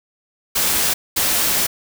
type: noise bursts at uneven times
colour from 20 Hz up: white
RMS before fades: -18 dBFS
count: 2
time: 0.55-0.94 / 1.16-1.67 s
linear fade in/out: 10 ms
effects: none